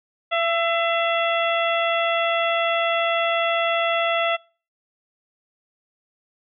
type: harmonic tone with a mistuned harmonic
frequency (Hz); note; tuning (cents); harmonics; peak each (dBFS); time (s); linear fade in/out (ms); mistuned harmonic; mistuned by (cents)
674; E5; +38; 1 / 2 / 3 / 4 / 5; -22 / -25 / -27 / -28 / -29; 0.31-4.37; 20; 2; -25
effects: noise-tail reverb RT60 0.4 s tail -25 dB re dry